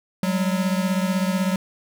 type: beating tone pair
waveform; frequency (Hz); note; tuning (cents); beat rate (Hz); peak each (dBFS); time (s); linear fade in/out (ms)
square; 185 / 201; F#3 / G3; 0 / +44; 16; -22 / -26; 0.23-1.56; 2
effects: none